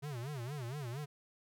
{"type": "tone with vibrato", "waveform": "square", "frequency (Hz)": 132.4, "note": "C3", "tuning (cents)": 21, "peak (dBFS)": -40, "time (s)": [0.02, 1.06], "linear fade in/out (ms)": 20, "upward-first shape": "sine", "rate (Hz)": 4.3, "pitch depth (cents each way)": 230, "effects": []}